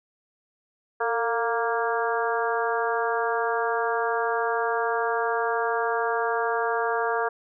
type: harmonic tone with a mistuned harmonic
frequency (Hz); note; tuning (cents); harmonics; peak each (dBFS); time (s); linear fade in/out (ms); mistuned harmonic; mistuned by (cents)
233.1; A#3; 0; 2 / 3 / 4 / 5 / 6 / 7; -27 / -29 / -30 / -31 / -32 / -32; 1-7.29; 10; 2; -42
effects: none